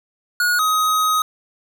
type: tone pair in turn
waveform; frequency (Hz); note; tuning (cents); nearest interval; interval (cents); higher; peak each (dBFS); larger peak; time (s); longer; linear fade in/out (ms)
square; 1448 / 1259.4; F#6 / D#6; -38 / +21; major second; 241; first; -16; neither; 0.4-0.59 / 0.59-1.22; second; 2
effects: none